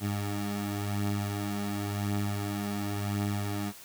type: beating tone pair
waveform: 20% pulse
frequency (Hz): 101.6 / 102.53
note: G#2 / G#2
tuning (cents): -38 / -22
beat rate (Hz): 0.93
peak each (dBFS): -26 / -32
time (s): 0-3.73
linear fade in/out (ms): 50
effects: white hiss -49 dBFS RMS until 3.84 s